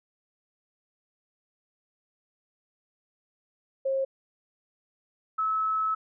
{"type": "tone pair in turn", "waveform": "sine", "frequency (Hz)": [537, 1297.3], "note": ["C5", "E6"], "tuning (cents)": [45, -28], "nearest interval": "octave + minor third", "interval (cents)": 1527, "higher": "second", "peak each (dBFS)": -24, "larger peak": "neither", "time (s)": [[3.85, 4.05], [5.38, 5.95]], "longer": "second", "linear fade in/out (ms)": 10, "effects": []}